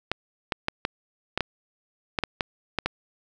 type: clicks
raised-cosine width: 0.3 ms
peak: -8 dBFS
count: 11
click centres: 0.116 / 0.522 / 0.684 / 0.851 / 1.376 / 1.407 / 2.188 / 2.237 / 2.408 / 2.787 / 2.86 s
effects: none